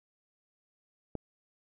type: click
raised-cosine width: 2 ms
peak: -22 dBFS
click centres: 1.153 s
effects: none